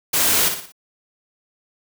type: noise with echo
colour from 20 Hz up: white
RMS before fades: -18 dBFS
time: 0.13-0.49 s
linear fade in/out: 10 ms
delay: 58 ms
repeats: 4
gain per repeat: -7 dB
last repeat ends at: 0.722 s
effects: none